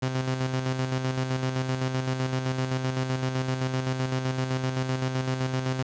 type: tone with tremolo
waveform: sawtooth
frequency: 130 Hz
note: C3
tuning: 11 cents flat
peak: -20 dBFS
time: 0.02-5.83 s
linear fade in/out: 10 ms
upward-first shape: square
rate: 7.8 Hz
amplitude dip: 45%
effects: resampled to 16000 Hz + 8-bit